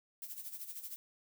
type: noise with tremolo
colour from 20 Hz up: violet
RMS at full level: -43 dBFS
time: 0.22-0.96 s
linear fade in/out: 0 ms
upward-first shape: sine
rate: 13 Hz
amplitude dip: 70%
effects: none